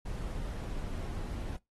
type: noise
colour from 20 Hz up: brown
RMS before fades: -37 dBFS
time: 0.05-1.57 s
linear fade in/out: 10 ms
effects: noise-tail reverb RT60 0.2 s tail -23 dB re dry + AAC 32 kbps